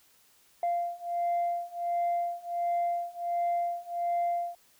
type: beating tone pair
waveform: sine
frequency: 693 / 694.4 Hz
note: F5 / F5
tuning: -14 / -10 cents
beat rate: 1.4 Hz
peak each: -30 / -29 dBFS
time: 0.63-4.55 s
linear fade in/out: 2 ms
effects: tanh soft clip ceiling -23 dBFS + white hiss -63 dBFS RMS until 4.79 s